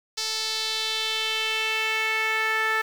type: tone with band-pass filter sweep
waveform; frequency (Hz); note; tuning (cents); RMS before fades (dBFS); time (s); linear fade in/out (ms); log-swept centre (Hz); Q
sawtooth; 440; A4; 0; -26; 0.17-2.82; 10; 5000 to 1700; 2.7
effects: 7-bit